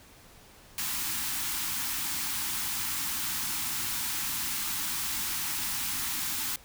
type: band-stop noise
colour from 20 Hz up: white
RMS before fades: -32 dBFS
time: 0.78-6.56 s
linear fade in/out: 2 ms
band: 340 to 780 Hz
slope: 96 dB/octave
effects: pink hiss -54 dBFS RMS until 6.64 s